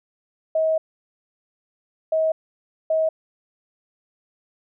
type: tone bursts at uneven times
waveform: sine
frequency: 637 Hz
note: D#5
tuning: 41 cents sharp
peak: -17 dBFS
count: 3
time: 0.55-0.78 / 2.12-2.32 / 2.9-3.09 s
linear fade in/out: 5 ms
effects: none